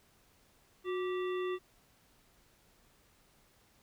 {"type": "harmonic tone with a mistuned harmonic", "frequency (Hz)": 389.1, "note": "G4", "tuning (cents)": -13, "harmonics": [1, 3, 5, 7, 9], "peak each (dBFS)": [-33, -43, -47, -50, -52], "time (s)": [0.84, 1.59], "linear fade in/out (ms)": 50, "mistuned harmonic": 1, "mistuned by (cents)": -110, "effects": ["pink hiss -67 dBFS RMS until 3.82 s"]}